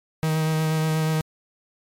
45% pulse tone with vibrato, 157.6 Hz, D#3, 23 cents sharp, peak -20 dBFS, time 0.23-1.21 s, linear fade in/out 0 ms, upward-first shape sine, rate 8.3 Hz, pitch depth 14 cents each way, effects MP3 96 kbps

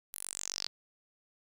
sawtooth tone with band-pass filter sweep, 47.66 Hz, G1, 48 cents flat, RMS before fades -40 dBFS, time 0.13-0.67 s, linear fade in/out 0 ms, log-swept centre 12000 to 4500 Hz, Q 6.3, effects none

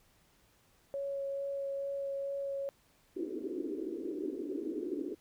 sine tone with vibrato, 554.4 Hz, C#5, in tune, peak -34 dBFS, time 0.94-2.69 s, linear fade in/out 0 ms, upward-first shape sine, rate 2.3 Hz, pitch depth 9 cents each way
pink band-pass noise, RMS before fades -38 dBFS, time 3.16-5.15 s, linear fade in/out 10 ms, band 290 to 400 Hz, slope 48 dB/octave
effects pink hiss -68 dBFS RMS until 5.2 s

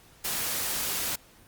white noise, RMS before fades -30 dBFS, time 0.24-1.16 s, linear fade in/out 10 ms, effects pink hiss -56 dBFS RMS until 1.47 s + Opus 48 kbps

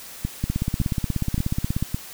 two click trains, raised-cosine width 5 ms, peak -10 / -11 dBFS, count 24 / 4, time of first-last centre 0.44-1.826 / 0.25-1.945 s, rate 16.6 / 1.77 Hz, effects white hiss -40 dBFS RMS until 2.13 s

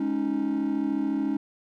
triangle chord, Ab suspended fourth, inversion none, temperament equal, 207.7 / 277.2 / 311.1 Hz, Ab3 / Db4 / Eb4, 0 / 0 / 0 cents, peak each -29 / -24 / -26 dBFS, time 0-1.37 s, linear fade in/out 5 ms, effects tanh soft clip ceiling -16 dBFS

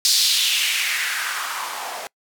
blue noise with band-pass filter sweep, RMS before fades -22 dBFS, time 0.05-2.07 s, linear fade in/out 0 ms, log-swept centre 4800 to 660 Hz, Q 2.7, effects noise-tail reverb RT60 0.1 s tail -25 dB re dry

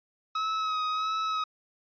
45% pulse tone with vibrato, 1278 Hz, D#6, 46 cents sharp, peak -27 dBFS, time 0.35-1.44 s, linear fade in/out 5 ms, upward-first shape sine, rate 1.5 Hz, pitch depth 30 cents each way, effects resampled to 11025 Hz

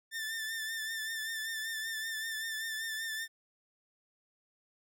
sawtooth tone with vibrato, 1780 Hz, A6, 20 cents sharp, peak -32 dBFS, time 0.11-3.28 s, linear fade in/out 50 ms, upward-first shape triangle, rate 5.2 Hz, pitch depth 46 cents each way, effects none

